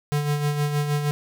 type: tone with tremolo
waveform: square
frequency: 146.83 Hz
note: D3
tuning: in tune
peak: -20 dBFS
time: 0.12-1.11 s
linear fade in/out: 0 ms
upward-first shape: sine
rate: 6.4 Hz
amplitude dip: 50%
effects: none